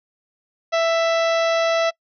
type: harmonic tone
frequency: 662 Hz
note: E5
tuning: 7 cents sharp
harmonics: 1 / 2 / 3 / 4 / 5 / 6 / 7 / 8 / 9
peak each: -17 / -25 / -28 / -31 / -33 / -34 / -40 / -37 / -38 dBFS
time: 0.72-1.91 s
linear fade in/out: 20 ms
effects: noise-tail reverb RT60 0.1 s tail -25 dB re dry